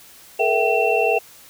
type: tone cluster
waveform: sine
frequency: 431.4 / 472.4 / 662 / 769 / 2707 Hz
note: A4 / A#4 / E5 / G5 / E7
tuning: -34 / +23 / +7 / -33 / +45 cents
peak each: -22 dBFS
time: 0.39-1.19 s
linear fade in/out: 10 ms
effects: white hiss -46 dBFS RMS until 1.49 s